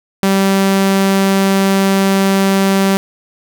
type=tone; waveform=sawtooth; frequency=194.4 Hz; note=G3; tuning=14 cents flat; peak=-6 dBFS; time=0.23-2.97 s; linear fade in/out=0 ms; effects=none